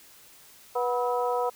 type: harmonic tone with a mistuned harmonic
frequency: 244.8 Hz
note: B3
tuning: 15 cents flat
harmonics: 2 / 3 / 4 / 5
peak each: -27 / -30 / -30 / -35 dBFS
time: 0.75-1.5 s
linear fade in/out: 10 ms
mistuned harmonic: 5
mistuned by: +84 cents
effects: white hiss -53 dBFS RMS until 1.55 s